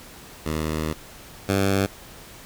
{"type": "tone pair in turn", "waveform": "10% pulse", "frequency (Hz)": [78, 97.76], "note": ["D#2", "G2"], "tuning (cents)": [5, -4], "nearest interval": "major third", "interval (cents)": 391, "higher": "second", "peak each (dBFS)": [-16, -11], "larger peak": "second", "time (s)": [[0.45, 0.94], [1.48, 1.87]], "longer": "first", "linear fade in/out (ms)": 20, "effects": ["pink hiss -44 dBFS RMS until 2.45 s"]}